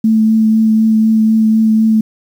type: tone with vibrato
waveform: sine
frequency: 220 Hz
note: A3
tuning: in tune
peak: -7 dBFS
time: 0.04-2.01 s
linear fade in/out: 5 ms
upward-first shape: triangle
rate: 4 Hz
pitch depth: 15 cents each way
effects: 7-bit